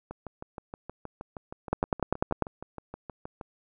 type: two click trains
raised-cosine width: 1 ms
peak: -24 / -10 dBFS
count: 22 / 8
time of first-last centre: 0.11-3.412 / 1.73-2.423 s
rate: 6.36 / 10.1 Hz
effects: none